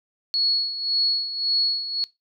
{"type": "tone with tremolo", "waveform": "sine", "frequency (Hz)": 4360, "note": "C#8", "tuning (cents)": -29, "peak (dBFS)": -17, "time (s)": [0.34, 2.04], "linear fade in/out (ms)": 0, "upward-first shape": "sine", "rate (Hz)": 1.8, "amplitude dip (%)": 70, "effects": ["noise-tail reverb RT60 0.2 s tail -21 dB re dry"]}